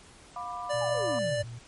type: chord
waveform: sine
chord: B diminished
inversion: second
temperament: just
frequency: 711.2 / 987.8 / 1185.3 Hz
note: F5 / B5 / D6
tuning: +31 / 0 / +16 cents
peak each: -38 dBFS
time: 0.36-1.19 s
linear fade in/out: 2 ms
type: tone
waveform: square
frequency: 587.3 Hz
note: D5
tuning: in tune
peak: -28 dBFS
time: 0.69-1.43 s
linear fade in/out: 20 ms
type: tone with vibrato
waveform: sine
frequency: 119.2 Hz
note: A#2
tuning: 39 cents sharp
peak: -38 dBFS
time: 0.73-1.59 s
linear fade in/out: 10 ms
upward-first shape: square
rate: 2.1 Hz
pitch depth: 20 cents each way
type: exponential sweep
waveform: sine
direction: down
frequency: 880 to 92.5 Hz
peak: -34 dBFS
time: 0.81-1.44 s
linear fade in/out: 5 ms
effects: pink hiss -53 dBFS RMS until 1.67 s + MP3 48 kbps